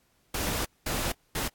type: noise bursts at uneven times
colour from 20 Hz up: pink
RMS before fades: -30 dBFS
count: 3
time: 0.34-0.65 / 0.86-1.12 / 1.35-1.48 s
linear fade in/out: 5 ms
effects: pink hiss -68 dBFS RMS until 1.54 s + AAC 64 kbps